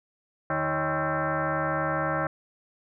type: tone with frequency modulation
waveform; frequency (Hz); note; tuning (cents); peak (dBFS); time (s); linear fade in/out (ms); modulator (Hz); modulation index
sine; 390; G4; -9; -24; 0.5-2.27; 2; 236; 5.4
effects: none